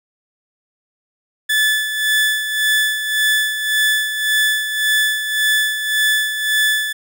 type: tone with tremolo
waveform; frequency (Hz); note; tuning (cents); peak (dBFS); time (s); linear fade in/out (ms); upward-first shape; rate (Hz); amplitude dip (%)
30% pulse; 1735; A6; -25; -10; 1.49-6.93; 10; sine; 1.8; 60
effects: none